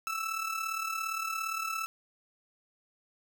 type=tone with amplitude modulation; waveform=30% pulse; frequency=1318.5 Hz; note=E6; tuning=in tune; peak=-27 dBFS; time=0.07-1.86 s; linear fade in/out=0 ms; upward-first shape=sine; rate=37.4 Hz; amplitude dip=60%; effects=none